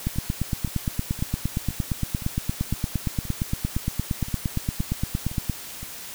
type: two click trains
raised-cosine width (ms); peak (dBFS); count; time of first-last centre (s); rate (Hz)
5; -23 / -11; 12 / 48; 0.16-5.83 / 0.07-5.497; 1.94 / 8.66
effects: white hiss -38 dBFS RMS until 6.14 s